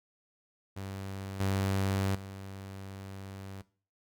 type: tone with level steps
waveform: sawtooth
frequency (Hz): 97.1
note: G2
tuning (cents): -16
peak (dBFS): -34 / -24 / -38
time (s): 0.76-3.62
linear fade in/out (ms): 10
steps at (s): 1.4 / 2.15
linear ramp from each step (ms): 5
effects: noise-tail reverb RT60 0.4 s tail -18 dB re dry